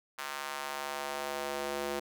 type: tone with high-pass filter sweep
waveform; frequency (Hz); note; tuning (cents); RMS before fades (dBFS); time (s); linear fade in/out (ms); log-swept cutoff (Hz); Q
square; 71.1; C#2; +45; -37; 0.18-2; 10; 1200 to 400; 1.3
effects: none